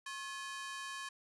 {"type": "ring-modulated tone", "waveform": "sawtooth", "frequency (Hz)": 1396.9, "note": "F6", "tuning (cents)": 0, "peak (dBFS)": -35, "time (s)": [0.06, 1.09], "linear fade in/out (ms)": 5, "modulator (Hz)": 314, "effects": ["resampled to 24000 Hz"]}